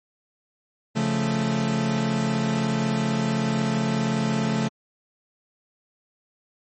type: chord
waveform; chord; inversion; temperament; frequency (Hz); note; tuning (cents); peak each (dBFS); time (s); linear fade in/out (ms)
40% pulse; Db augmented; none; equal; 138.59 / 174.61 / 220; Db3 / F3 / A3; 0 / 0 / 0; -26 / -28 / -23; 0.95-4.69; 20
effects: MP3 32 kbps